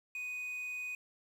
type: tone with quantisation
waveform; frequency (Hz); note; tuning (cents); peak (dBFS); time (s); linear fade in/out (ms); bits
triangle; 2489; D#7; 0; -36; 0.15-0.95; 2; 10
effects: none